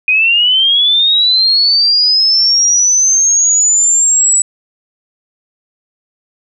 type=linear sweep; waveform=sine; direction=up; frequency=2472 to 7900 Hz; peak=-7 dBFS; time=0.08-4.42 s; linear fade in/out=2 ms; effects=none